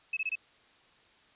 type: tone bursts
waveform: sine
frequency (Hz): 2589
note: E7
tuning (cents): -32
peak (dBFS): -29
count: 4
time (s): 0.13-0.355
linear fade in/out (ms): 5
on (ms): 39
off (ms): 23
effects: white hiss -62 dBFS RMS until 1.35 s + resampled to 8000 Hz